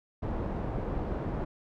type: low-pass noise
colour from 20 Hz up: pink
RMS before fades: -33 dBFS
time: 0.22-1.45 s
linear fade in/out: 10 ms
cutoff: 740 Hz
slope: 12 dB/octave
effects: none